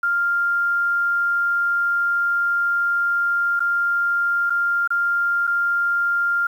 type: tone with dropouts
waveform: sine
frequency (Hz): 1396.9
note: F6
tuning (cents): 0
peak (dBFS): -17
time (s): 0.03-6.47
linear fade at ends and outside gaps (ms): 5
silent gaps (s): 3.595-3.603 / 4.498-4.503 / 4.876-4.904 / 5.47-5.474
effects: 8-bit